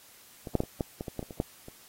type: clicks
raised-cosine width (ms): 2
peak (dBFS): -24 / -10 / -13 / -26 / -14 / -21 / -22 / -19 / -25 / -27 / -13 / -30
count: 12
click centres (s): 0.472 / 0.553 / 0.604 / 0.636 / 0.808 / 1.009 / 1.082 / 1.193 / 1.228 / 1.308 / 1.401 / 1.684
effects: white hiss -55 dBFS RMS until 1.88 s + AAC 48 kbps